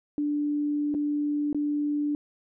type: tone with dropouts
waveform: sine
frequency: 293.7 Hz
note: D4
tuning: in tune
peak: -24 dBFS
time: 0.18-2.15 s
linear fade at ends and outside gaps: 1 ms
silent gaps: 0.942-0.948 / 1.529-1.546 s
effects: none